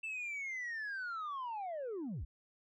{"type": "linear sweep", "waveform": "sine", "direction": "down", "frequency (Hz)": [2670, 41.2], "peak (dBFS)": -36, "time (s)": [0.03, 2.25], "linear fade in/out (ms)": 10, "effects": ["tanh soft clip ceiling -37 dBFS"]}